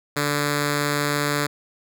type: tone with notch filter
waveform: 5% pulse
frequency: 145.7 Hz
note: D3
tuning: 13 cents flat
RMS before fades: -23 dBFS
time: 0.16-1.47 s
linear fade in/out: 10 ms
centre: 800 Hz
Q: 1.7
effects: none